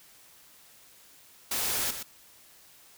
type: noise with echo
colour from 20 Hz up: white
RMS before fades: -30 dBFS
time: 1.51-1.91 s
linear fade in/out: 5 ms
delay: 120 ms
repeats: 1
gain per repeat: -8 dB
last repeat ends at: 2.03 s
effects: white hiss -56 dBFS RMS until 2.97 s